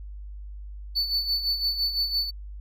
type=tone with tremolo; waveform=triangle; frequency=4486 Hz; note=C#8; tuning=20 cents sharp; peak=-20 dBFS; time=0.95-2.31 s; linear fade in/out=20 ms; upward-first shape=sine; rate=5.9 Hz; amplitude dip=65%; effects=added 50 Hz sine -36 dBFS peak until 2.6 s